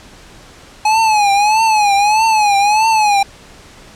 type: tone with vibrato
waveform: square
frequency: 845 Hz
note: G#5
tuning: 30 cents sharp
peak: -10 dBFS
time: 0.85-3.23 s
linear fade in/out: 5 ms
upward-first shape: triangle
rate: 1.6 Hz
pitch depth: 120 cents each way
effects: pink hiss -40 dBFS RMS until 3.95 s + low-pass 8000 Hz 12 dB/octave